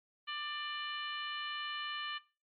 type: harmonic tone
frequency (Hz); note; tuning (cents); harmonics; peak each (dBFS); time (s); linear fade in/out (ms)
593; D5; +17; 2 / 3 / 4 / 5 / 6 / 7; -42 / -44 / -46 / -41 / -53 / -51; 0.27-2.19; 20
effects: noise-tail reverb RT60 0.3 s tail -18 dB re dry + MP3 32 kbps